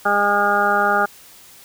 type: harmonic tone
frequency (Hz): 203.6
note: G#3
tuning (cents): -34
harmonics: 1 / 2 / 3 / 4 / 6 / 7 / 8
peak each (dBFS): -29 / -25 / -24 / -19 / -21 / -19 / -30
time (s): 0.05-1.06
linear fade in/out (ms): 10
effects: white hiss -45 dBFS RMS until 1.64 s